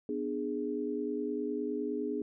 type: chord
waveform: sine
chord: G# diminished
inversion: first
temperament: just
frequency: 249.2 / 299 / 415.3 Hz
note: B3 / D4 / G#4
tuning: +16 / +31 / 0 cents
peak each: -37 / -36 / -35 dBFS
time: 0.09-2.22 s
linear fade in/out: 2 ms
effects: none